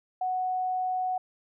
sine tone, 740 Hz, F#5, in tune, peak -26 dBFS, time 0.21-1.18 s, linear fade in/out 5 ms, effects none

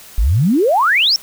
sine exponential sweep, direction up, 44.97 to 5690 Hz, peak -10 dBFS, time 0.18-1.16 s, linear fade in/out 0 ms, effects white hiss -39 dBFS RMS until 1.22 s

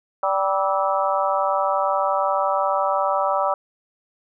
harmonic tone with a mistuned harmonic, 194.3 Hz, G3, 15 cents flat, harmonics 3 / 4 / 5 / 6 / 7, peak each -23 / -24 / -25 / -26 / -26 dBFS, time 0.23-3.54 s, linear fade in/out 2 ms, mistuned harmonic 7, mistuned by -67 cents, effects none

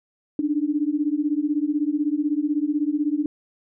sine beating tone pair, 288.8 / 304.8 Hz, D4 / D#4, -29 / -36 cents, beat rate 16 Hz, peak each -23 dBFS, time 0.39-3.26 s, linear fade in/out 2 ms, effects none

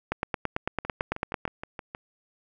two click trains, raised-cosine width 0.5 ms, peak -20 / -11 dBFS, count 8 / 13, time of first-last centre 0.85-1.949 / 0.12-1.453 s, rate 6.37 / 9 Hz, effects none

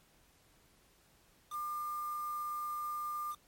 sine tone with quantisation, 1200 Hz, D6, 37 cents sharp, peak -36 dBFS, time 1.5-3.36 s, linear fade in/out 50 ms, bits 8, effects pink hiss -67 dBFS RMS until 3.47 s + MP3 64 kbps

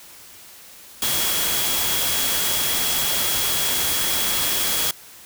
sine tone in noise, 3322 Hz, G#7, in tune, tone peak -28 dBFS, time 1.02-4.91 s, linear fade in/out 2 ms, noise white, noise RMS -22 dBFS, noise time 1.02-4.91 s, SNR -9 dB, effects white hiss -44 dBFS RMS until 5.25 s

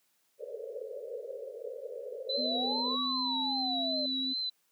white band-pass noise, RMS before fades -41 dBFS, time 0.38-2.98 s, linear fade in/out 50 ms, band 430 to 560 Hz, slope 96 dB/octave
sine exponential two-way sweep, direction up then down, 507 to 1153 to 586 Hz, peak -35 dBFS, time 2.27-4.06 s, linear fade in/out 5 ms, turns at 3 s
sine tone with vibrato, 3990 Hz, B7, 17 cents sharp, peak -31 dBFS, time 2.29-4.5 s, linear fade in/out 10 ms, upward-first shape triangle, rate 2.5 Hz, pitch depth 50 cents each way
sine tone with pitch glide, 250.1 to 262.1 Hz, B3 to C4, +22 to +3 cents, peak -35 dBFS, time 2.37-4.34 s, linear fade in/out 20 ms, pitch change +81 cents, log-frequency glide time 2.84-3.43 s
effects white hiss -73 dBFS RMS until 4.71 s + high-pass 150 Hz 12 dB/octave

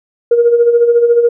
sine tone with tremolo, 472.7 Hz, A#4, 24 cents sharp, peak -3 dBFS, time 0.31-1.29 s, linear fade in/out 5 ms, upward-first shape sine, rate 14 Hz, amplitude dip 60%, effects tanh soft clip ceiling 0 dBFS

